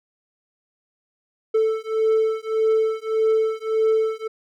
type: beating tone pair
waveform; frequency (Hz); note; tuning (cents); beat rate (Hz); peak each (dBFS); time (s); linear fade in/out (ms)
triangle; 440 / 441.7; A4 / A4; 0 / +7; 1.7; -19; 1.54-4.28; 10
effects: none